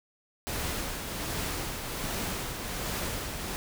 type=noise with tremolo; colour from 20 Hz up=pink; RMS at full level=-32 dBFS; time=0.47-3.56 s; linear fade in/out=0 ms; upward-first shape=triangle; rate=1.3 Hz; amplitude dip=45%; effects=none